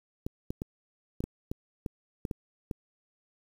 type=clicks; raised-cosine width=3 ms; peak=-20 dBFS; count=10; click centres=0.265 / 0.505 / 0.619 / 1.205 / 1.24 / 1.515 / 1.862 / 2.252 / 2.312 / 2.712 s; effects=8-bit